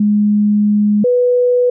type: tone pair in turn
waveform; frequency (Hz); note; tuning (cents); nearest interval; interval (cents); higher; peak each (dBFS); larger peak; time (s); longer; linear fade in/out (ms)
sine; 208.2 / 493; G#3 / B4; +5 / -3; octave + minor third; 1492; second; -9; neither; 0-1.04 / 1.04-1.7; first; 5
effects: none